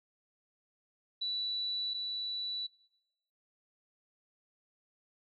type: tone pair in turn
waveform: sine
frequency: 3951 / 3951 Hz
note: B7 / B7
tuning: 0 / 0 cents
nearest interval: unison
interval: 0 cents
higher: neither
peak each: -32 / -34 dBFS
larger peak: first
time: 1.21-1.94 / 1.94-2.67 s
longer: neither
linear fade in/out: 10 ms
effects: noise-tail reverb RT60 0.8 s tail -21 dB re dry